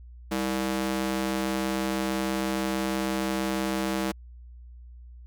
sawtooth ring-modulated tone, 261.6 Hz, C4, in tune, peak -19 dBFS, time 0.31-4.12 s, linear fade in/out 10 ms, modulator 63.1 Hz, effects added 60 Hz sine -43 dBFS peak until 5.26 s

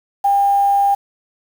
sine tone with quantisation, 800 Hz, G5, 35 cents sharp, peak -11 dBFS, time 0.24-0.95 s, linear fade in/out 10 ms, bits 6, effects none

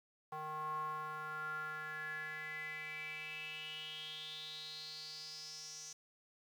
square tone with band-pass filter sweep, 154.5 Hz, D#3, 12 cents flat, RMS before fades -45 dBFS, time 0.32-5.93 s, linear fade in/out 5 ms, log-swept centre 930 to 6100 Hz, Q 7.9, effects 11-bit

